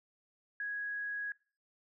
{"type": "tone", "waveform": "sine", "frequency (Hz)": 1661, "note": "G#6", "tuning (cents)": 0, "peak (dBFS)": -35, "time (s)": [0.6, 1.32], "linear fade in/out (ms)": 2, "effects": ["noise-tail reverb RT60 0.4 s tail -23 dB re dry"]}